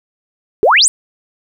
sine exponential sweep, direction up, 371.6 to 9397 Hz, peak -6 dBFS, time 0.63-0.88 s, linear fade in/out 0 ms, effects 8-bit

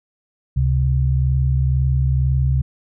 sine tone pair together, 69.87 / 131.9 Hz, C#2 / C3, +14 / +14 cents, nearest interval major seventh, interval 1100 cents, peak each -17 / -17 dBFS, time 0.56-2.62 s, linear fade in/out 10 ms, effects none

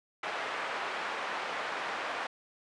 pink band-pass noise, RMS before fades -36 dBFS, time 0.23-2.27 s, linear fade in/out 5 ms, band 730 to 2100 Hz, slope 12 dB/octave, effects resampled to 22050 Hz

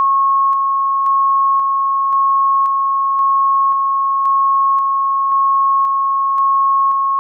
sine tone with tremolo, 1092 Hz, C#6, 26 cents flat, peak -10 dBFS, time 0-7.19 s, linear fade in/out 0 ms, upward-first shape square, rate 0.94 Hz, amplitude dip 25%, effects none

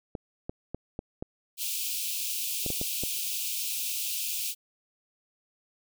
clicks, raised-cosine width 2 ms, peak -20 dBFS, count 9, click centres 0.152 / 0.495 / 0.746 / 0.991 / 1.225 / 2.663 / 2.703 / 2.814 / 3.036 s
white high-pass noise, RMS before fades -32 dBFS, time 1.57-4.55 s, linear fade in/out 50 ms, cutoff 2400 Hz, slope 96 dB/octave
effects none

